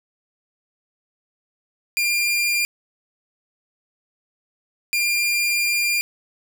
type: tone pair in turn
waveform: sawtooth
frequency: 2398 / 2398 Hz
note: D7 / D7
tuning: +36 / +36 cents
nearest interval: unison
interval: 0 cents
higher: neither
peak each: -15 dBFS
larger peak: neither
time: 1.97-2.65 / 4.93-6.01 s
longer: second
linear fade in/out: 0 ms
effects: none